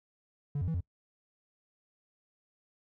triangle tone with pitch steps, 143.6 / 90.1 / 163 / 87.8 Hz, D3 / F#2 / E3 / F2, -39 / -45 / -19 / +10 cents, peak -27 dBFS, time 0.55-0.806 s, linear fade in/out 5 ms, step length 64 ms, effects noise-tail reverb RT60 0.1 s tail -24 dB re dry + tanh soft clip ceiling -23 dBFS

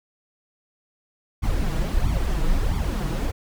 brown noise with flanger, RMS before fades -22 dBFS, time 1.42-3.32 s, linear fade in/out 20 ms, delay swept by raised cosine 0.87 to 6.27 ms, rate 1.5 Hz, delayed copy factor +0.85, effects none

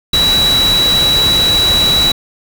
sine tone in noise, 3915 Hz, B7, 16 cents flat, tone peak -9 dBFS, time 0.13-2.12 s, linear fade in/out 5 ms, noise pink, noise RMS -18 dBFS, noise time 0.13-2.12 s, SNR +6 dB, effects none

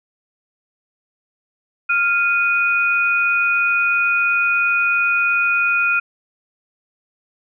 sine tone pair together, 1396.9 / 2477 Hz, F6 / D#7, 0 / -8 cents, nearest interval minor seventh, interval 992 cents, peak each -17 dBFS, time 1.89-6 s, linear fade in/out 10 ms, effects none

